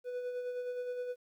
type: tone with tremolo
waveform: triangle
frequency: 494.6 Hz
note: B4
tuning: 3 cents sharp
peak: -32 dBFS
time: 0.04-1.16 s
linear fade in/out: 50 ms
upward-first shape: sine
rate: 9.6 Hz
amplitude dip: 40%
effects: 12-bit

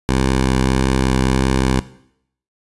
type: tone with vibrato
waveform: 10% pulse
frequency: 65.3 Hz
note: C2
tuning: 3 cents flat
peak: -6 dBFS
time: 0.09-1.8 s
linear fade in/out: 0 ms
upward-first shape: triangle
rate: 1.6 Hz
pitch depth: 16 cents each way
effects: noise-tail reverb RT60 0.7 s tail -17 dB re dry + resampled to 24000 Hz

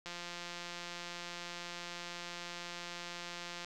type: click train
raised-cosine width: 0.2 ms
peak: -26 dBFS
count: 625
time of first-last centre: 0.06-3.646 s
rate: 174 Hz
effects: none

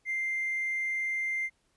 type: tone with hard clipping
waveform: sine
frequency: 2093 Hz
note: C7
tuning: in tune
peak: -29 dBFS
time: 0.05-1.5 s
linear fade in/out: 50 ms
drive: 1 dB
effects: pink hiss -72 dBFS RMS until 1.76 s + resampled to 24000 Hz

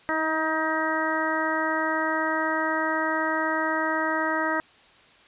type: harmonic tone with a mistuned harmonic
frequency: 316 Hz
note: D#4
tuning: 27 cents sharp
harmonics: 1 / 2 / 3 / 4 / 5 / 6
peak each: -30 / -30 / -30 / -30 / -30 / -30 dBFS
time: 0.09-4.6 s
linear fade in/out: 0 ms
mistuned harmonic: 1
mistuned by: +16 cents
effects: white hiss -54 dBFS RMS until 5.27 s + resampled to 8000 Hz

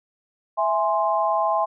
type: chord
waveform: sine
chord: E augmented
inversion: none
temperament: equal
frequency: 659.3 / 830.6 / 1046.5 Hz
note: E5 / G#5 / B#5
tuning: 0 / 0 / 0 cents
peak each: -23 dBFS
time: 0.57-1.66 s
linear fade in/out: 20 ms
effects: none

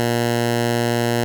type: tone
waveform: 10% pulse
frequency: 118.4 Hz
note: A#2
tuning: 27 cents sharp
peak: -9 dBFS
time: 0-1.24 s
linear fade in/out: 0 ms
effects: none

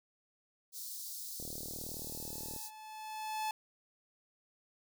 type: high-pass noise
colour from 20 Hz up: white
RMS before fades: -44 dBFS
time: 0.72-2.71 s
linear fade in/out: 50 ms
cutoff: 4000 Hz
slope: 48 dB/octave
type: click train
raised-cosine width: 2 ms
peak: -34 dBFS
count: 46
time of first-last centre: 1.4-2.563 s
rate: 38.7 Hz
type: tone with exponential growth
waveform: 45% pulse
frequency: 866 Hz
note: A5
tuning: 28 cents flat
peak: -33 dBFS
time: 1.67-3.51 s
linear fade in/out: 2 ms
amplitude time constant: 400 ms
effects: none

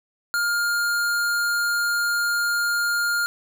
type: tone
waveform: square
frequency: 1410 Hz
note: F6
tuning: 16 cents sharp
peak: -21 dBFS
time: 0.34-3.26 s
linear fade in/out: 0 ms
effects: none

